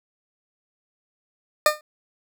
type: tone with exponential decay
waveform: 20% pulse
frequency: 606 Hz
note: D#5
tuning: 46 cents flat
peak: -6 dBFS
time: 1.66-1.81 s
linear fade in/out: 2 ms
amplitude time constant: 31 ms
effects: none